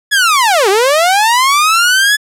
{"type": "linear two-way sweep", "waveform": "sawtooth", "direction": "down then up", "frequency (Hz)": [1722, 370, 1722], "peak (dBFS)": -4, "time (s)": [0.11, 2.17], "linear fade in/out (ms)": 20, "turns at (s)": 0.69, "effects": ["low-pass 12000 Hz 12 dB/octave"]}